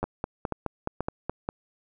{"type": "two click trains", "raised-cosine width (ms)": 1, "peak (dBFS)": [-14, -14], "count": [4, 7], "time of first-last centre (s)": [[0.04, 1.489], [0.03, 1.296]], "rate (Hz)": [2.07, 4.74], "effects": []}